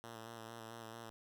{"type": "tone with vibrato", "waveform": "5% pulse", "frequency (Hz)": 114, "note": "A#2", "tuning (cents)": -38, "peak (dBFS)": -37, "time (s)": [0.04, 1.1], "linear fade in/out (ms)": 0, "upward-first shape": "square", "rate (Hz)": 4.5, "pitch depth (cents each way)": 29, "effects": []}